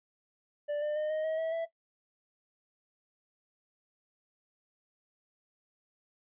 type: tone with pitch steps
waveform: triangle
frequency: 587.3 / 598.9 / 610.8 / 622.9 / 635.3 / 647.9 / 660.7 Hz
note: D5 / D5 / D#5 / D#5 / D#5 / E5 / E5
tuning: 0 / +34 / -32 / +2 / +36 / -30 / +4 cents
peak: -28 dBFS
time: 0.68-1.66 s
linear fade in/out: 20 ms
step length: 140 ms
effects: noise-tail reverb RT60 0.1 s tail -17 dB re dry + resampled to 8000 Hz